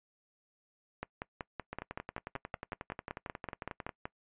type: two click trains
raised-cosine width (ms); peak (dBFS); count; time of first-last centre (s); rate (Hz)
0.5; -24 / -22; 25 / 17; 1.73-3.892 / 1.03-4.055; 11.1 / 5.29
effects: noise-tail reverb RT60 0.1 s tail -22 dB re dry + resampled to 8000 Hz